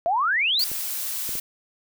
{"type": "exponential sweep", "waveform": "sine", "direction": "up", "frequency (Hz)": [650, 4892], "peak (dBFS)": -19, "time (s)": [0.06, 0.64], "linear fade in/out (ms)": 0}
{"type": "noise", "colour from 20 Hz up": "blue", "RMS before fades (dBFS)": -29, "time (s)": [0.59, 1.4], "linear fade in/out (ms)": 5}
{"type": "clicks", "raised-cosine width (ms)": 2, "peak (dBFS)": -26, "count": 3, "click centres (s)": [0.716, 1.292, 1.354]}
{"effects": []}